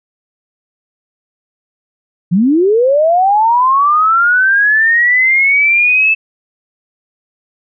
sine linear sweep, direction up, 160.5 to 2637 Hz, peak -7 dBFS, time 2.31-6.15 s, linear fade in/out 20 ms, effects none

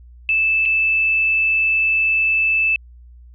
sine tone with dropouts, 2631 Hz, E7, 4 cents flat, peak -14 dBFS, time 0.29-2.76 s, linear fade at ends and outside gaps 1 ms, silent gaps 0.654-0.658 s, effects added 60 Hz sine -40 dBFS peak until 3.34 s

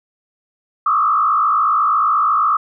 sine tone with frequency modulation, 1219 Hz, D#6, 36 cents flat, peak -12 dBFS, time 0.86-2.57 s, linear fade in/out 5 ms, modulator 54.1 Hz, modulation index 1.6, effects none

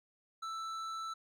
triangle tone with hard clipping, 1323 Hz, E6, 6 cents sharp, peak -40 dBFS, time 0.42-1.14 s, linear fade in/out 10 ms, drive 13 dB, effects none

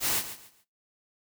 white noise with echo, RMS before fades -27 dBFS, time 0-0.23 s, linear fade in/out 50 ms, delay 140 ms, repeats 3, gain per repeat -12 dB, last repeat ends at 0.65 s, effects noise-tail reverb RT60 0.2 s tail -17 dB re dry

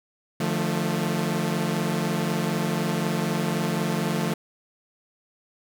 sawtooth chord, D minor, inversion none, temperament equal with one note detuned, 150.61 / 174.61 / 220 Hz, D3 / F3 / A3, +44 / 0 / 0 cents, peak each -25 / -23 / -24 dBFS, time 0.4-4.34 s, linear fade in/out 5 ms, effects none

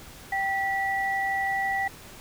sine tone pair together, 780.5 / 1952 Hz, G5 / B6, -8 / -21 cents, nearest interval octave + major third, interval 1587 cents, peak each -27 dBFS, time 0.32-1.88 s, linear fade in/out 5 ms, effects pink hiss -46 dBFS RMS until 2.2 s

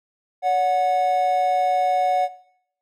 triangle tone pair together, 568 / 734.1 Hz, C#5 / F#5, +42 / -14 cents, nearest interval major third, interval 444 cents, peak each -23 / -15 dBFS, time 0.42-2.29 s, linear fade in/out 50 ms, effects noise-tail reverb RT60 0.7 s tail -19 dB re dry

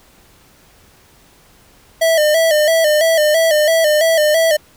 square tone with vibrato, 629 Hz, D#5, 19 cents sharp, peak -11 dBFS, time 2.01-4.57 s, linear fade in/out 10 ms, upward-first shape square, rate 3 Hz, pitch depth 70 cents each way, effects pink hiss -49 dBFS RMS until 4.76 s

